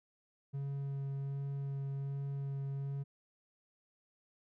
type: tone with vibrato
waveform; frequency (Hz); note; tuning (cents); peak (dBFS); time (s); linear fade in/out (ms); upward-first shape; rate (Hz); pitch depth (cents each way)
triangle; 138.59; C#3; 0; -34; 0.53-3.04; 20; sine; 1.3; 10
effects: none